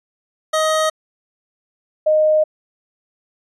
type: tone pair in turn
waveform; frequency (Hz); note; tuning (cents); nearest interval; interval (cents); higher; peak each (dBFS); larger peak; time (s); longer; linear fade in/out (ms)
25% pulse / sine; 628 / 617.9; D#5 / D#5; +16 / -12; unison; 28; first; -11; neither; 0.53-0.9 / 2.06-2.44; second; 10
effects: resampled to 24000 Hz